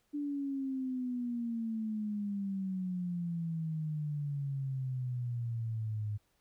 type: exponential sweep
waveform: sine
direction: down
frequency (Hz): 293.9 to 103.83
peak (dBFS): -33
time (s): 0.13-6.18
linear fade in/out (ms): 20
effects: pink hiss -75 dBFS RMS until 6.4 s

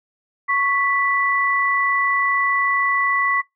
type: tone pair together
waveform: sine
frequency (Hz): 1108.7 / 1975.5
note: C#6 / B6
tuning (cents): 0 / 0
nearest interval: minor seventh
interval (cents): 1000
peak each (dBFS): -19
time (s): 0.48-3.42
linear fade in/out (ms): 20
effects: noise-tail reverb RT60 0.2 s tail -25 dB re dry

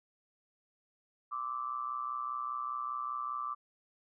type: tone with amplitude modulation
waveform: sine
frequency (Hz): 1171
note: D6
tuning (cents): -5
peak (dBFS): -31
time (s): 1.31-3.55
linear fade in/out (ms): 20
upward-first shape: sine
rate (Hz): 125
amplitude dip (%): 75
effects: none

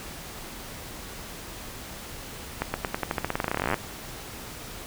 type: accelerating click train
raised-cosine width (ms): 0.5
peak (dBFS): -10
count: 27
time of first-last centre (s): 2.62-3.742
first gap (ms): 120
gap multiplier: 0.9
effects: pink hiss -40 dBFS RMS until 4.86 s

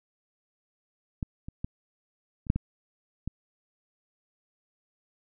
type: clicks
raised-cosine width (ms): 5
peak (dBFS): -18 / -26 / -19 / -30 / -9 / -16 / -19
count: 7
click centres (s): 1.228 / 1.485 / 1.645 / 2.468 / 2.501 / 2.56 / 3.276
effects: none

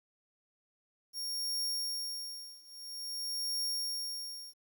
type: tone with tremolo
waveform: sawtooth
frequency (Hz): 5550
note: F8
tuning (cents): -12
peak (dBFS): -29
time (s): 1.13-4.54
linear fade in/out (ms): 50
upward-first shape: triangle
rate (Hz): 0.5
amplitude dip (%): 95
effects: 11-bit

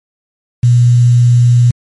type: tone with quantisation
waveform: sine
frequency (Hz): 121.2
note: B2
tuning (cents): -32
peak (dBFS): -4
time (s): 0.63-1.71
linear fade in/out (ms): 5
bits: 5
effects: MP3 48 kbps

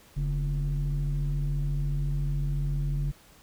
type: tone pair together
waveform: sine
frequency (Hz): 43.12 / 143.4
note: F1 / D3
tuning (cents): -21 / -41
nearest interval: octave + major sixth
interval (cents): 2080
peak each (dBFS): -26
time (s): 0.16-3.12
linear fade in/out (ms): 20
effects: tanh soft clip ceiling -22 dBFS + pink hiss -56 dBFS RMS until 3.42 s

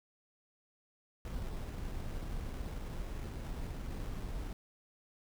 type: noise with sample-and-hold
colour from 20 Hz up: brown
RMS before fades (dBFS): -40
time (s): 1.25-4.53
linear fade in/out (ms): 2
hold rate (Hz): 4410
effects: none

